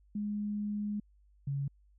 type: tone pair in turn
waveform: sine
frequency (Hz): 207.7 / 139.39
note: G#3 / C#3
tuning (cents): 0 / +10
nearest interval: perfect fifth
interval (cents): 690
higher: first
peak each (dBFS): -32 / -31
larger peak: second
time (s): 0.15-1 / 1.47-1.68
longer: first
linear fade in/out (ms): 5
effects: added 50 Hz sine -61 dBFS peak until 1.98 s